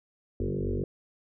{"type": "tone with frequency modulation", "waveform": "sine", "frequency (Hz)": 145.6, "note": "D3", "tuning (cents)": -15, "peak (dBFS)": -27, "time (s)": [0.4, 0.84], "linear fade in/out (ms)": 2, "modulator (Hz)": 48, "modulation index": 6.3, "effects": []}